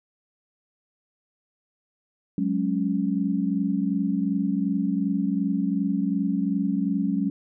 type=chord; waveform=sine; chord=F# suspended second; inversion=none; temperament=equal; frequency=185 / 207.7 / 277.2 Hz; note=F#3 / G#3 / C#4; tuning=0 / 0 / 0 cents; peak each=-26 dBFS; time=2.38-7.3 s; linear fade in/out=2 ms; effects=none